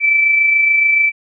sine tone with amplitude modulation, 2322 Hz, D7, 20 cents flat, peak -8 dBFS, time 0-1.12 s, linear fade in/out 50 ms, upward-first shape sine, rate 27 Hz, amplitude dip 35%, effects none

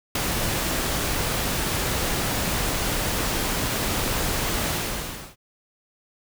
pink noise with ADSR envelope, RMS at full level -20 dBFS, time 0.15-5.36 s, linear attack 6 ms, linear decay 5 ms, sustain -5 dB, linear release 650 ms, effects none

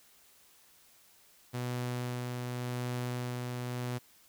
sawtooth tone with tremolo, 123.47 Hz, B2, in tune, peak -29 dBFS, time 1.53-3.99 s, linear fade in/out 20 ms, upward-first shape sine, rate 0.88 Hz, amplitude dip 25%, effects white hiss -62 dBFS RMS until 4.28 s

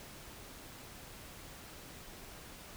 silence, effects pink hiss -51 dBFS RMS until 2.76 s

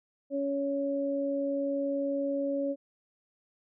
sine tone pair together, 279.3 / 558.6 Hz, C#4 / C#5, +13 / +13 cents, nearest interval octave, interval 1200 cents, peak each -31 / -30 dBFS, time 0.3-2.76 s, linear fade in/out 50 ms, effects none

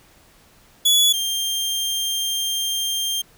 sawtooth tone pair in turn, 3400 / 3186 Hz, G#7 / G7, +40 / +27 cents, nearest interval minor second, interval 113 cents, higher first, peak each -10 / -18 dBFS, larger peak first, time 0.85-1.13 / 1.13-3.22 s, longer second, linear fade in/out 10 ms, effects pink hiss -53 dBFS RMS until 3.37 s

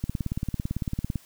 click train, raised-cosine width 5 ms, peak -15 dBFS, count 21, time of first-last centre 0.04-1.157 s, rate 17.9 Hz, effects white hiss -55 dBFS RMS until 1.25 s

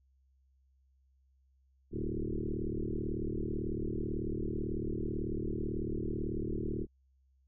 sine tone with frequency modulation, 168.1 Hz, E3, 34 cents sharp, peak -32 dBFS, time 1.91-6.87 s, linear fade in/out 50 ms, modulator 38.1 Hz, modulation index 5.9, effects added 66 Hz sine -66 dBFS peak until 7.47 s

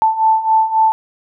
sine beating tone pair, 880 / 883.7 Hz, A5 / A5, 0 / +7 cents, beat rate 3.7 Hz, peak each -16 / -12 dBFS, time 0.02-0.92 s, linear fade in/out 0 ms, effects none

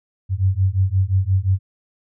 sine beating tone pair, 92.5 / 98.2 Hz, F#2 / G2, 0 / +4 cents, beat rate 5.7 Hz, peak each -18 dBFS, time 0.29-1.59 s, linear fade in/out 50 ms, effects none

